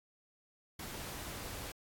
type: noise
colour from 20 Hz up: pink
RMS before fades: -44 dBFS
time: 0.79-1.72 s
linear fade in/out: 5 ms
effects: AAC 64 kbps